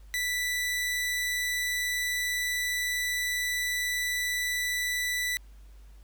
sawtooth tone, 1975.5 Hz, B6, in tune, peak -24 dBFS, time 0.14-5.37 s, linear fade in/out 0 ms, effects added 50 Hz sine -47 dBFS peak until 6.03 s + pink hiss -64 dBFS RMS until 6.03 s

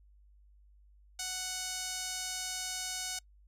sawtooth tone with band-pass filter, 740 Hz, F#5, in tune, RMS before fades -38 dBFS, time 1.19-3.19 s, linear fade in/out 5 ms, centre 6600 Hz, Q 1.4, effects noise-tail reverb RT60 0.1 s tail -25 dB re dry + added 50 Hz sine -58 dBFS peak until 3.47 s

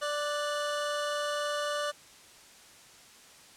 25% pulse tone pair together, 587.3 / 1480 Hz, D5 / F#6, 0 / 0 cents, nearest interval octave + major third, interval 1600 cents, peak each -27 / -34 dBFS, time 0.01-1.92 s, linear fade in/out 20 ms, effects white hiss -54 dBFS RMS until 3.56 s + low-pass 9000 Hz 12 dB/octave

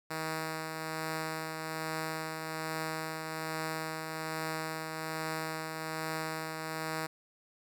5% pulse tone with tremolo, 159 Hz, D#3, 38 cents sharp, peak -22 dBFS, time 0.1-7.07 s, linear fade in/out 10 ms, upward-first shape triangle, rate 1.2 Hz, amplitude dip 40%, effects none

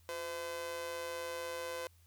sawtooth tone with amplitude modulation, 510 Hz, C5, 44 cents flat, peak -32 dBFS, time 0.09-1.87 s, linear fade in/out 0 ms, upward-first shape sine, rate 156 Hz, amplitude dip 65%, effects added 85 Hz sine -62 dBFS peak until 2.06 s + white hiss -70 dBFS RMS until 2.06 s

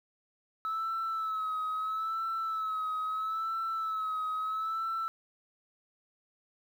sine tone with vibrato, 1300 Hz, E6, 24 cents flat, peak -29 dBFS, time 0.65-5.08 s, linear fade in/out 0 ms, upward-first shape sine, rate 0.76 Hz, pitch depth 46 cents each way, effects tanh soft clip ceiling -28 dBFS + 10-bit

